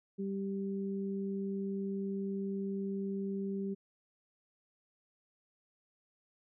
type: tone pair together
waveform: sine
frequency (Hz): 196 / 392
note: G3 / G4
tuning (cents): 0 / 0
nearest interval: octave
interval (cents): 1200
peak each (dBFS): -35 / -39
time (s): 0.18-3.75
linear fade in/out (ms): 20
effects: none